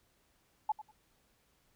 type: tone with echo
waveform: sine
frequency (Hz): 857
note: A5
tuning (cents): -46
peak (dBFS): -27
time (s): 0.69-0.72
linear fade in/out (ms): 5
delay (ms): 97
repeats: 2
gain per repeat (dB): -15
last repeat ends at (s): 0.914
effects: pink hiss -72 dBFS RMS until 1.75 s